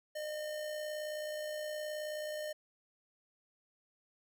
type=tone with amplitude modulation; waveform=square; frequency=608 Hz; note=D#5; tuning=40 cents flat; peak=-37 dBFS; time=0.15-2.53 s; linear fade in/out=10 ms; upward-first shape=sine; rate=59 Hz; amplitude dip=35%; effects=none